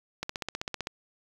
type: click train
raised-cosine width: 0.2 ms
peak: -15 dBFS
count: 11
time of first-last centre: 0.23-0.871 s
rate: 15.6 Hz
effects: 7-bit